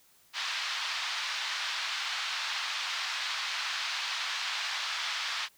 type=band-pass noise; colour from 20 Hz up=white; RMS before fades=-34 dBFS; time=0.33-5.49 s; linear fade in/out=50 ms; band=940 to 4600 Hz; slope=24 dB/octave; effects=white hiss -63 dBFS RMS until 5.57 s